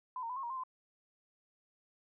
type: tone with pitch steps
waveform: sine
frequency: 1012 / 920 / 1001 / 1079 / 945 / 1051 / 1026 Hz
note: B5 / A#5 / B5 / C#6 / A#5 / C6 / C6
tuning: +42 / -23 / +23 / -47 / +23 / +7 / -34 cents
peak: -37 dBFS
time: 0.16-0.636 s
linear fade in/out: 2 ms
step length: 68 ms
effects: none